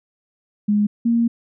sine tone pair in turn, 207.7 / 233.1 Hz, G#3 / A#3, 0 / 0 cents, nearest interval major second, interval 200 cents, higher second, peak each -14 dBFS, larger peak neither, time 0.68-0.87 / 1.05-1.28 s, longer second, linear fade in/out 10 ms, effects none

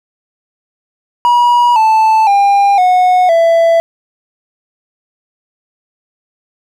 triangle tone with pitch steps, 964 / 878.9 / 801.3 / 730.6 / 666.1 Hz, B5 / A5 / G5 / F#5 / E5, -42 / -2 / +38 / -22 / +18 cents, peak -4 dBFS, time 1.25-3.8 s, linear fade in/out 0 ms, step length 510 ms, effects none

